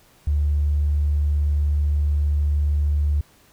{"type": "tone", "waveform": "triangle", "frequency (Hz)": 73.42, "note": "D2", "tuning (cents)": 0, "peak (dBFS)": -13, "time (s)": [0.27, 3.21], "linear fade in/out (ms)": 5, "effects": ["tanh soft clip ceiling -15 dBFS", "pink hiss -55 dBFS RMS until 3.52 s"]}